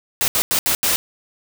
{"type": "noise bursts at uneven times", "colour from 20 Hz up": "white", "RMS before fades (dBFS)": -18, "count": 5, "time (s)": [[0.21, 0.28], [0.35, 0.42], [0.51, 0.59], [0.66, 0.75], [0.83, 0.96]], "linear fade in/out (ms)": 0, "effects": []}